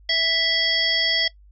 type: harmonic tone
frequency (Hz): 659.3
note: E5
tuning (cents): 0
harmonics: 1 / 3 / 5 / 7 / 8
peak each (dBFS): -32 / -24 / -22 / -25 / -26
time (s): 0.09-1.28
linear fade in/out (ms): 5
effects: noise-tail reverb RT60 0.1 s tail -19 dB re dry + added 50 Hz sine -47 dBFS peak until 1.51 s